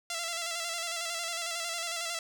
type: tone with vibrato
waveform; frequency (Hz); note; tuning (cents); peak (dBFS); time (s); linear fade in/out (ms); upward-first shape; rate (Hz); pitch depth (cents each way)
5% pulse; 676; E5; +43; -21; 0.1-2.19; 2; square; 11; 38
effects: none